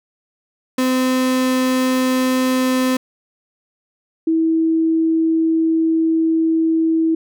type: tone pair in turn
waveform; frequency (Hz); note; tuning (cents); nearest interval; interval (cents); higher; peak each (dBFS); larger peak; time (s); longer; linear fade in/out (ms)
35% pulse / sine; 257.2 / 324.1; C4 / E4; -30 / -29; major third; 401; second; -13; neither; 0.78-2.97 / 4.27-7.15; second; 5
effects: none